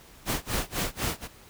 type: noise with tremolo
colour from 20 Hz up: pink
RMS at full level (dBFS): -27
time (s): 0.25-1.28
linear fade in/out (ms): 50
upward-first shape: sine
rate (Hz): 4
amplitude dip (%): 100
effects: pink hiss -52 dBFS RMS until 1.49 s